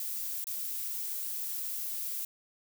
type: noise with dropouts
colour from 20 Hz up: violet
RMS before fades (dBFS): -36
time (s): 0-2.25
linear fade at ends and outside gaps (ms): 2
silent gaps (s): 0.442-0.469
effects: none